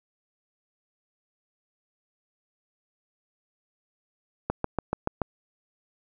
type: click train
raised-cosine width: 1 ms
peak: -11 dBFS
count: 6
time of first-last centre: 4.5-5.217 s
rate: 6.97 Hz
effects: none